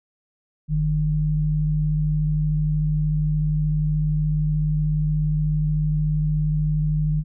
sine tone pair together, 45.17 / 152.2 Hz, F#1 / D#3, -41 / -38 cents, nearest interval octave + major sixth, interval 2103 cents, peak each -25 / -19 dBFS, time 0.68-7.24 s, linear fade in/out 50 ms, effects none

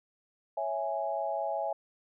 sine chord, C# minor, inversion none, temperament equal, 554.4 / 659.3 / 830.6 Hz, C#5 / E5 / G#5, 0 / 0 / 0 cents, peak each -36 / -33 / -34 dBFS, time 0.57-1.73 s, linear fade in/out 5 ms, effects none

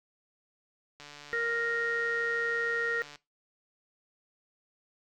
click train, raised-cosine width 0.2 ms, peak -30 dBFS, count 316, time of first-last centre 1-3.158 s, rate 146 Hz
harmonic tone, 466.2 Hz, A#4, in tune, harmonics 1 / 3 / 4, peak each -33 / -35 / -31 dBFS, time 1.33-3.02 s, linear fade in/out 0 ms
effects noise-tail reverb RT60 0.2 s tail -18 dB re dry

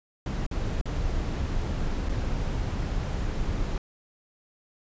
brown noise with dropouts, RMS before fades -28 dBFS, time 0.26-3.78 s, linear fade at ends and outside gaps 2 ms, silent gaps 0.465-0.512 / 0.813-0.856 / 2.088-2.092 s, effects resampled to 16000 Hz

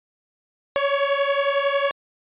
sawtooth beating tone pair, 554.4 / 565.4 Hz, C#5 / C#5, 0 / +34 cents, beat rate 11 Hz, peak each -18 dBFS, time 0.76-1.91 s, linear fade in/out 0 ms, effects resampled to 8000 Hz

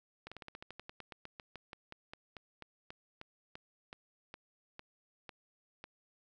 slowing click train, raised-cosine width 0.3 ms, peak -30 dBFS, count 28, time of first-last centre 0.27-5.841 s, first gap 46 ms, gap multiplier 1.1, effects none

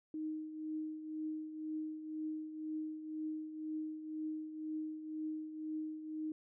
sine tone with tremolo, 311.1 Hz, D#4, in tune, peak -36 dBFS, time 0.14-6.32 s, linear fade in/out 2 ms, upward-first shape triangle, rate 2 Hz, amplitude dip 65%, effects none

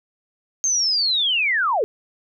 sine linear sweep, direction down, 6430 to 383.2 Hz, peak -17 dBFS, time 0.64-1.84 s, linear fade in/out 0 ms, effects none

